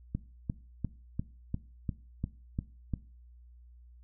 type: click train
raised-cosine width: 5 ms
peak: -19 dBFS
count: 9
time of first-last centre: 0.15-2.937 s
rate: 2.87 Hz
effects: noise-tail reverb RT60 0.4 s tail -19 dB re dry + added 60 Hz sine -52 dBFS peak until 4.03 s